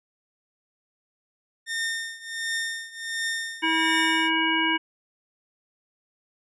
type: tone with tremolo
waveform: sawtooth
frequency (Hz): 1821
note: A#6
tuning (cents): -41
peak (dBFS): -21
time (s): 1.66-4.31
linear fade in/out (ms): 50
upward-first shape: triangle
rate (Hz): 1.4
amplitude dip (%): 90
type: harmonic tone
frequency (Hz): 322.7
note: E4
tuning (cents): -37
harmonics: 1 / 3 / 5 / 7 / 9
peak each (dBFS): -27 / -27 / -27 / -27 / -27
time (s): 3.62-4.78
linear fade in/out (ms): 20
effects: resampled to 24000 Hz